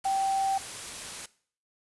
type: tone in noise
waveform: sine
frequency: 778 Hz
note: G5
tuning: 13 cents flat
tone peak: -24 dBFS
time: 0.05-0.58 s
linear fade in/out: 5 ms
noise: white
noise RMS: -39 dBFS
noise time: 0.04-1.26 s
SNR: +12 dB
effects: noise-tail reverb RT60 0.5 s tail -19 dB re dry + resampled to 24000 Hz